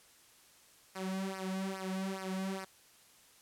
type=tone with flanger; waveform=sawtooth; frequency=190.4 Hz; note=F#3; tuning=50 cents sharp; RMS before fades=-38 dBFS; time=0.95-2.65 s; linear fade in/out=10 ms; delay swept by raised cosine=0.27 to 3.07 ms; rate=2.4 Hz; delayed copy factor=-1; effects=white hiss -62 dBFS RMS until 3.41 s + low-pass 12000 Hz 12 dB/octave